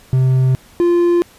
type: tone pair in turn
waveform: triangle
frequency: 130 / 347.1 Hz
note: C3 / F4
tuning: -11 / -11 cents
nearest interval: octave + perfect fourth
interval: 1700 cents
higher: second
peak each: -8 dBFS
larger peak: neither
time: 0.13-0.55 / 0.8-1.22 s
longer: neither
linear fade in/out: 0 ms
effects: pink hiss -46 dBFS RMS until 1.38 s + resampled to 32000 Hz